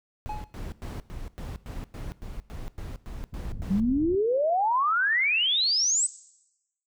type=noise bursts; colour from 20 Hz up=brown; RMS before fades=-36 dBFS; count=13; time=0.26-3.8 s; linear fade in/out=0 ms; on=180 ms; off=100 ms
type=tone with exponential decay; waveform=triangle; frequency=848 Hz; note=G#5; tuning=36 cents sharp; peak=-27 dBFS; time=0.29-0.57 s; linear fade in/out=5 ms; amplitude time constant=60 ms
type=low-pass noise; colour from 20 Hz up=pink; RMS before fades=-36 dBFS; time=3.32-4.16 s; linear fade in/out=10 ms; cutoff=130 Hz; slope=12 dB/octave
type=exponential sweep; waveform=sine; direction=up; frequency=185 to 8240 Hz; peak=-21 dBFS; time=3.7-6.07 s; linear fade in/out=10 ms
effects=noise-tail reverb RT60 0.9 s tail -18 dB re dry